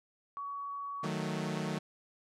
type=tone; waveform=sine; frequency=1127 Hz; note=C#6; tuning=28 cents sharp; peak=-37 dBFS; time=0.37-1.06 s; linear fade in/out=0 ms
type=chord; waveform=sawtooth; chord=D# diminished; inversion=none; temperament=equal; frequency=155.56 / 185 / 220 Hz; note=D#3 / F#3 / A3; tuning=0 / 0 / 0 cents; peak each=-33 / -34 / -35 dBFS; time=1.03-1.79 s; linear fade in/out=10 ms
effects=low-pass 8000 Hz 12 dB/octave